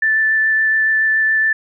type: tone with vibrato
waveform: sine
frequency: 1760 Hz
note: A6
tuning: in tune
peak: -12 dBFS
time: 0.02-1.53 s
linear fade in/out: 5 ms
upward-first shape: triangle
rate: 7.1 Hz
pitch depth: 10 cents each way
effects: none